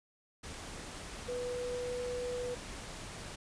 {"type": "tone in noise", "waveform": "sine", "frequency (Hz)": 492.7, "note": "B4", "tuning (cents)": -4, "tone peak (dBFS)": -35, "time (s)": [1.28, 2.55], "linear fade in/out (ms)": 10, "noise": "pink", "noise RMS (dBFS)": -45, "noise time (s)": [0.43, 3.36], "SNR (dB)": 7, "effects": ["resampled to 22050 Hz"]}